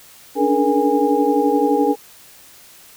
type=tone cluster; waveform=sine; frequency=282.1 / 293.7 / 425.7 / 477 / 819 Hz; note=C#4 / D4 / G#4 / A#4 / G#5; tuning=+30 / 0 / +43 / +40 / -24 cents; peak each=-20 dBFS; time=0.35-1.96 s; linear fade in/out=50 ms; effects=white hiss -45 dBFS RMS until 2.96 s